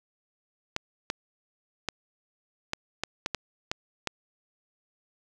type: clicks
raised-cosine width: 0.2 ms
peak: -11 dBFS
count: 9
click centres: 0.764 / 1.101 / 1.887 / 2.734 / 3.036 / 3.261 / 3.347 / 3.715 / 4.073 s
effects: none